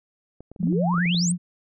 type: clicks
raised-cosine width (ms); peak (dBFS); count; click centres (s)
2; -28; 10; 0.406 / 0.516 / 0.562 / 0.63 / 0.673 / 0.726 / 0.942 / 0.981 / 1.058 / 1.146
type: tone with vibrato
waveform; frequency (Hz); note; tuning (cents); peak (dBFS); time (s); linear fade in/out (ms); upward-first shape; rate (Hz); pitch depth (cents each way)
sine; 174.61; F3; 0; -20; 0.59-1.38; 50; square; 9.7; 33
type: exponential sweep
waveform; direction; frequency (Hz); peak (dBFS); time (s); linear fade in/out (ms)
sine; up; 174.61 to 8870; -24; 0.6-1.32; 5
effects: none